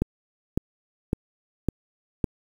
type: click train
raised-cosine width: 3 ms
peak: -9 dBFS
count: 5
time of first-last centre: 0.02-2.242 s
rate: 1.8 Hz
effects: 7-bit